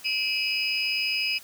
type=tone cluster; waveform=sine; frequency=2366 / 2566 / 2913 / 5000 Hz; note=D7 / E7 / F#7 / D#8; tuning=+12 / -47 / -28 / +8 cents; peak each=-33 / -28 / -32 / -28 dBFS; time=0.04-1.39 s; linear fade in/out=20 ms; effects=white hiss -48 dBFS RMS until 1.43 s